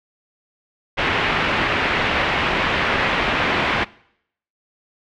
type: low-pass noise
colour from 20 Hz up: white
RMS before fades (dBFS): -20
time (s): 0.97-3.85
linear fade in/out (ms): 20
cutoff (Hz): 2700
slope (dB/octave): 24
effects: noise-tail reverb RT60 0.7 s tail -22 dB re dry